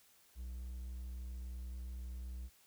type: tone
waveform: triangle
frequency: 61.8 Hz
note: B1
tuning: 2 cents sharp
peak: -40 dBFS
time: 0.35-2.5 s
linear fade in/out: 50 ms
effects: white hiss -67 dBFS RMS until 2.66 s